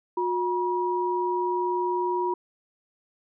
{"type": "tone pair together", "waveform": "sine", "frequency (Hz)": [360, 961], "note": ["F#4", "B5"], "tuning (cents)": [-47, -48], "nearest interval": "octave + perfect fourth", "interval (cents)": 1699, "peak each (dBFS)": -26, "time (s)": [0.17, 2.34], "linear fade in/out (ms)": 5, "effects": []}